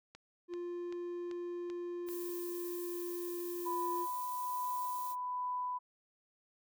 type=click train; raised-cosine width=0.2 ms; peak=-34 dBFS; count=6; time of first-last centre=0.15-2.088 s; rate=2.58 Hz
type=tone; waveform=triangle; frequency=350 Hz; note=F4; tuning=4 cents sharp; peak=-36 dBFS; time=0.48-4.07 s; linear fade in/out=50 ms
type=noise; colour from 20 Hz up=violet; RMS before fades=-47 dBFS; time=2.06-5.16 s; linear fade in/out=50 ms
type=tone with tremolo; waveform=sine; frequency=995 Hz; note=B5; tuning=13 cents sharp; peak=-34 dBFS; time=3.65-5.79 s; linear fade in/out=20 ms; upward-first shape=sine; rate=1.2 Hz; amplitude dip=25%
effects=none